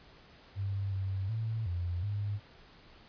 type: tone with pitch steps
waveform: sine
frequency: 98.6 / 96.2 / 111.7 / 87.6 / 102.4 Hz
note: G2 / G2 / A2 / F2 / G#2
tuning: +11 / -32 / +27 / +6 / -24 cents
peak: -31 dBFS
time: 0.55-2.4 s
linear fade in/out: 50 ms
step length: 370 ms
effects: pink hiss -57 dBFS RMS until 3.08 s + resampled to 11025 Hz